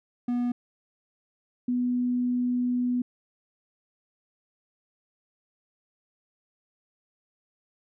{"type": "tone pair in turn", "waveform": ["triangle", "sine"], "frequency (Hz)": [243.4, 246.8], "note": ["B3", "B3"], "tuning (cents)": [-25, -1], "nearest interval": "unison", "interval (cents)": 24, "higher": "second", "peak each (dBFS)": [-22, -23], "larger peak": "first", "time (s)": [[0.28, 0.52], [1.68, 3.02]], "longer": "second", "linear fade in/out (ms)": 5, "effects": []}